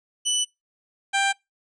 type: tone pair in turn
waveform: 15% pulse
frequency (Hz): 2979 / 789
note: F#7 / G5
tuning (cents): +11 / +11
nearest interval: octave + major seventh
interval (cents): 2300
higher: first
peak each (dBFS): -13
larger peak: neither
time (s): 0.25-0.45 / 1.13-1.33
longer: neither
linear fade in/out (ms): 20
effects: noise-tail reverb RT60 0.2 s tail -24 dB re dry + resampled to 22050 Hz